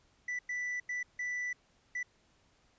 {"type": "tone bursts at uneven times", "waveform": "triangle", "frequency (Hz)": 1975.5, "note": "B6", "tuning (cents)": 0, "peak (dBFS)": -32, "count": 5, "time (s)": [[0.28, 0.39], [0.49, 0.8], [0.89, 1.03], [1.19, 1.53], [1.95, 2.03]], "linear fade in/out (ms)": 5, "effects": ["pink hiss -69 dBFS RMS until 2.78 s", "resampled to 16000 Hz"]}